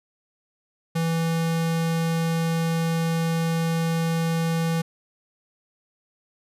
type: tone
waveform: square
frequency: 164.81 Hz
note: E3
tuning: in tune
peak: -22 dBFS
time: 0.95-4.82 s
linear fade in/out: 10 ms
effects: resampled to 32000 Hz